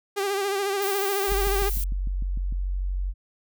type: tone with vibrato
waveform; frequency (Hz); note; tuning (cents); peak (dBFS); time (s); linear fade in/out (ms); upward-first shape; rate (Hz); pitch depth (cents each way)
sawtooth; 396.9; G4; +22; -20; 0.16-1.7; 20; sine; 14; 52
type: noise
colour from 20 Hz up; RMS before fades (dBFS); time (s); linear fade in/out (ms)
violet; -32; 0.82-1.84; 2
type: tone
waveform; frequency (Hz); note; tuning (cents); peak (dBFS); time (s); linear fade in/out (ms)
sine; 46.25; F#1; 0; -24; 1.27-3.14; 50
type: click train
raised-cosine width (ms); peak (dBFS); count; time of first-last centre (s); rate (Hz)
5; -26; 9; 1.32-2.525; 6.64
effects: none